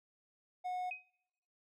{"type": "tone", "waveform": "triangle", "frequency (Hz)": 729, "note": "F#5", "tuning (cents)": -26, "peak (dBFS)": -34, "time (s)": [0.64, 0.91], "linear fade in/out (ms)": 20}
{"type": "tone with exponential decay", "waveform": "sine", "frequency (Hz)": 2519, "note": "D#7", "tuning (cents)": 21, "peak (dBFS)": -36, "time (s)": [0.91, 1.1], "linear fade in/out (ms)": 2, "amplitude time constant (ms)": 40}
{"effects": ["noise-tail reverb RT60 0.9 s tail -26 dB re dry"]}